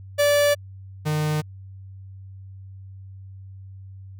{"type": "tone pair in turn", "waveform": "45% pulse", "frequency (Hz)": [580, 152.47], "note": ["D5", "D#3"], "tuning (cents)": [-22, -35], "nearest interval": "octave + major seventh", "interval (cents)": 2313, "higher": "first", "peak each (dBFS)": [-16, -21], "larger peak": "first", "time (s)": [[0.18, 0.55], [1.05, 1.42]], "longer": "neither", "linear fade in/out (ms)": 20, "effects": ["added 96 Hz sine -38 dBFS peak until 4.19 s"]}